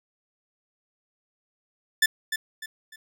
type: tone with echo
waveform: sawtooth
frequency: 1760 Hz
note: A6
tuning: in tune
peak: -13 dBFS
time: 2.02-2.06 s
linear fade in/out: 5 ms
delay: 300 ms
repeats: 3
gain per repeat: -9 dB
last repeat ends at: 2.96 s
effects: none